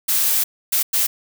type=noise bursts at uneven times; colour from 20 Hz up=blue; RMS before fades=-18 dBFS; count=3; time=0.08-0.44 / 0.72-0.83 / 0.93-1.07 s; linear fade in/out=10 ms; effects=none